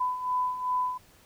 sine beating tone pair, 1000 / 1002.6 Hz, B5 / B5, +21 / +26 cents, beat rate 2.6 Hz, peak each -33 / -27 dBFS, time 0-0.98 s, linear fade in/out 10 ms, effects pink hiss -58 dBFS RMS until 1.25 s

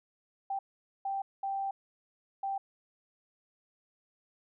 sine tone bursts at uneven times, 784 Hz, G5, in tune, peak -31 dBFS, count 4, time 0.5-0.59 / 1.05-1.22 / 1.43-1.71 / 2.43-2.58 s, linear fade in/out 5 ms, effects none

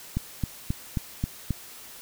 click train, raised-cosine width 5 ms, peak -13 dBFS, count 6, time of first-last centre 0.17-1.507 s, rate 3.74 Hz, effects white hiss -45 dBFS RMS until 2.01 s

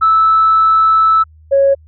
sine tone pair in turn, 1311 / 551.2 Hz, E6 / C#5, -10 / -10 cents, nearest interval octave + minor third, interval 1500 cents, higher first, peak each -6 dBFS, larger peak neither, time 0.01-1.24 / 1.51-1.75 s, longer first, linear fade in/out 20 ms, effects tanh soft clip ceiling -2 dBFS + added 78 Hz sine -40 dBFS peak until 1.87 s

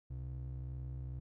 triangle ring-modulated tone, 97.4 Hz, G2, 11 cents flat, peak -35 dBFS, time 0.1-1.2 s, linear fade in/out 10 ms, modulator 31.1 Hz, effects none

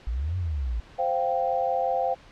sine exponential two-way sweep, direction up then down, 53.4 to 93.8 to 54 Hz, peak -25 dBFS, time 0.07-0.8 s, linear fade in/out 0 ms, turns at 0.37 s
sine chord, C suspended fourth, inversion none, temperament equal, 523.3 / 698.5 / 784 Hz, C5 / F5 / G5, 0 / 0 / 0 cents, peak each -27 dBFS, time 0.98-2.15 s, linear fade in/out 20 ms
effects pink hiss -51 dBFS RMS until 2.31 s + low-pass 4000 Hz 12 dB/octave

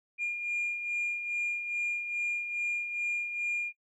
sine beating tone pair, 2411 / 2413.4 Hz, D7 / D7, +45 / +47 cents, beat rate 2.4 Hz, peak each -37 / -29 dBFS, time 0.18-3.73 s, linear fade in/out 50 ms, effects noise-tail reverb RT60 0.1 s tail -23 dB re dry + tanh soft clip ceiling -26 dBFS

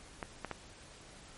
clicks, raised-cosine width 0.5 ms, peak -22 dBFS, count 3, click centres 0.228 / 0.447 / 0.513 s, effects pink hiss -54 dBFS RMS until 1.37 s + MP3 48 kbps

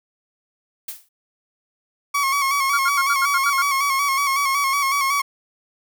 blue noise with exponential decay, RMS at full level -27 dBFS, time 0.88-1.09 s, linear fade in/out 5 ms, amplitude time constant 45 ms
30% pulse tone with vibrato, 1108.7 Hz, C#6, in tune, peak -15 dBFS, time 2.14-5.22 s, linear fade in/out 10 ms, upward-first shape square, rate 5.4 Hz, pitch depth 44 cents each way
triangle tone bursts, 1396.9 Hz, F6, in tune, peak -16 dBFS, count 8, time 2.73-3.623 s, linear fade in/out 10 ms, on 46 ms, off 75 ms
effects none

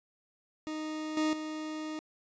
40% pulse tone with level steps, 310 Hz, D#4, 6 cents flat, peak -34 / -26 / -35 dBFS, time 0.67-1.99 s, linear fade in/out 0 ms, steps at 1.17 / 1.33 s, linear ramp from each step 2 ms, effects resampled to 16000 Hz

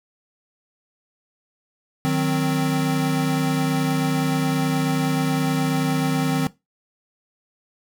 square chord, C diminished, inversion first, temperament equal, 155.56 / 185 / 261.6 Hz, Eb3 / Gb3 / C4, 0 / 0 / 0 cents, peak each -23 / -28 / -23 dBFS, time 2.05-6.47 s, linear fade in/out 0 ms, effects noise-tail reverb RT60 0.2 s tail -18 dB re dry

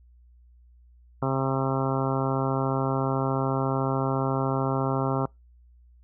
harmonic tone, 133.9 Hz, C3, 40 cents sharp, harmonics 1 / 2 / 3 / 4 / 5 / 6 / 7 / 8 / 9 / 10, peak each -27 / -30 / -32 / -33 / -34 / -35 / -35 / -36 / -37 / -37 dBFS, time 1.22-5.26 s, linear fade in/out 5 ms, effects noise-tail reverb RT60 0.2 s tail -26 dB re dry + added 60 Hz sine -52 dBFS peak until 6.03 s

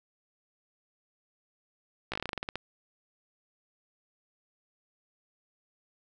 slowing click train, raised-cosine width 0.3 ms, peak -17 dBFS, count 13, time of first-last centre 2.12-2.556 s, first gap 16 ms, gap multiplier 1.14, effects none

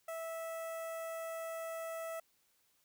sawtooth tone with notch filter, 655 Hz, E5, 11 cents flat, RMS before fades -42 dBFS, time 0.08-2.2 s, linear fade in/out 5 ms, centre 4200 Hz, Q 0.63, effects white hiss -74 dBFS RMS until 2.84 s

